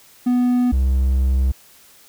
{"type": "tone pair in turn", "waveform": "triangle", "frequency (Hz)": [246.9, 65.4], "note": ["B3", "C2"], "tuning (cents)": [0, 0], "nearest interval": "octave + major seventh", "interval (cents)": 2300, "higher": "first", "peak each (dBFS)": -12, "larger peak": "neither", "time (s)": [[0.26, 0.72], [0.72, 1.52]], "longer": "second", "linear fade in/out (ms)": 10, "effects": ["white hiss -49 dBFS RMS until 2.08 s"]}